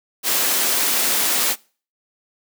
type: high-pass noise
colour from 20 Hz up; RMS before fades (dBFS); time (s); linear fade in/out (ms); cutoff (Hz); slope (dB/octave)
white; -19; 0.23-1.56; 50; 200; 24
effects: noise-tail reverb RT60 0.4 s tail -24 dB re dry